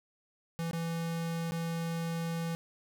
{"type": "tone with dropouts", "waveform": "square", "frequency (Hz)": 166.4, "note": "E3", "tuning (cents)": 17, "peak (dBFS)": -33, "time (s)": [0.59, 2.55], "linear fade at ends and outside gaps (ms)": 0, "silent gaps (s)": [[0.711, 0.732], [1.51, 1.52]], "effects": []}